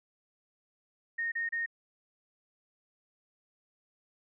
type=tone bursts; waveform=sine; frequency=1849 Hz; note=A#6; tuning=15 cents flat; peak=-30 dBFS; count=3; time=1.18-1.662 s; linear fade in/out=10 ms; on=140 ms; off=31 ms; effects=none